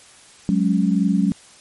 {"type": "chord", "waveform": "sine", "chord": "F# suspended second", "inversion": "none", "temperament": "equal", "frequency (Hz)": [185, 207.7, 277.2], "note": ["F#3", "G#3", "C#4"], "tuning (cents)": [0, 0, 0], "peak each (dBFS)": [-18, -19, -22], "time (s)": [0.49, 1.32], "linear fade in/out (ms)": 0, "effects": ["white hiss -47 dBFS RMS until 1.6 s", "MP3 48 kbps"]}